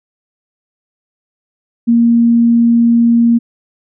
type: tone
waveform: sine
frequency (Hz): 233.9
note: A#3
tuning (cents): +6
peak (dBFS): -6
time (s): 1.87-3.39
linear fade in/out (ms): 20
effects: none